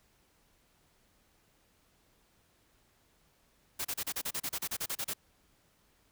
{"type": "noise bursts", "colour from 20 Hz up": "white", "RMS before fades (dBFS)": -35, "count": 15, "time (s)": [3.79, 5.137], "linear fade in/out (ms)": 10, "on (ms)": 59, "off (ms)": 33, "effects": ["pink hiss -69 dBFS RMS until 6.11 s"]}